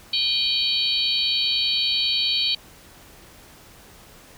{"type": "tone cluster", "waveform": "sine", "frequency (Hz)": [2433, 3074, 3204, 3871, 4452], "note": ["D#7", "G7", "G7", "B7", "C#8"], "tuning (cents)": [-39, -35, 37, -35, 7], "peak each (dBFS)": [-31, -27, -28, -25, -23], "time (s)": [0.13, 2.55], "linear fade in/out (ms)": 5, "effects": ["pink hiss -48 dBFS RMS until 4.37 s"]}